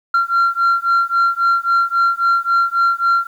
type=beating tone pair; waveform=sine; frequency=1372 / 1375.7 Hz; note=F6 / F6; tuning=-31 / -26 cents; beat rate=3.7 Hz; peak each=-14 dBFS; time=0.14-3.27 s; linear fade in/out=5 ms; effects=tanh soft clip ceiling -9 dBFS + 8-bit